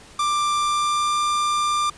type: tone with pitch glide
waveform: 45% pulse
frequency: 1182 to 1190.2 Hz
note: D6 to D6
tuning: +11 to +23 cents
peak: -19 dBFS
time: 0.19-1.9 s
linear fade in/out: 5 ms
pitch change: +12 cents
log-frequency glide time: 0.57-1.2 s
effects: pink hiss -46 dBFS RMS until 1.97 s + resampled to 22050 Hz